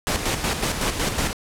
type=noise with tremolo; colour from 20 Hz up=pink; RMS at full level=-22 dBFS; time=0.07-1.33 s; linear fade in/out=0 ms; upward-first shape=square; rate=5.4 Hz; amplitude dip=50%; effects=low-pass 11000 Hz 12 dB/octave